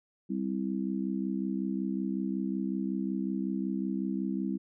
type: harmonic tone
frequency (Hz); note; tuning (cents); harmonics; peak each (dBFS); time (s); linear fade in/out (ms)
65.41; C2; 0; 3 / 4 / 5; -32 / -34 / -36; 0.29-4.58; 20
effects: none